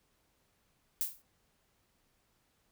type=noise with exponential decay; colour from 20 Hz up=violet; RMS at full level=-29 dBFS; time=1.01-1.22 s; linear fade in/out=0 ms; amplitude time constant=44 ms; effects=pink hiss -74 dBFS RMS until 2.71 s